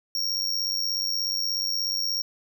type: tone with amplitude modulation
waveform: square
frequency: 5560 Hz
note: F8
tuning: 9 cents flat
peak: -22 dBFS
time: 0.15-2.22 s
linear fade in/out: 2 ms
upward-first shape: sine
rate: 96.7 Hz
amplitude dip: 70%
effects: none